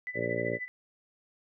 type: tone with tremolo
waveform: sine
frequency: 1995 Hz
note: B6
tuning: 17 cents sharp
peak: -32 dBFS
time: 0.07-0.68 s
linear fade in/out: 0 ms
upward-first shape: sine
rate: 13 Hz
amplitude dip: 80%
type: harmonic tone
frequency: 58.27 Hz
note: A#1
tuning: in tune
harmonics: 2 / 3 / 4 / 5 / 6 / 7 / 8 / 9 / 10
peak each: -39 / -41 / -41 / -41 / -40 / -36 / -38 / -37 / -35 dBFS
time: 0.14-0.59 s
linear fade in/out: 50 ms
effects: none